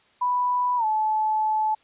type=tone with pitch glide; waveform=sine; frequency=987.8 to 864.9 Hz; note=B5 to A5; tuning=0 to -30 cents; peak=-20 dBFS; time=0.21-1.75 s; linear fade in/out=10 ms; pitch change=-230 cents; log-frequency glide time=0.77-0.85 s; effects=white hiss -60 dBFS RMS until 1.83 s + resampled to 8000 Hz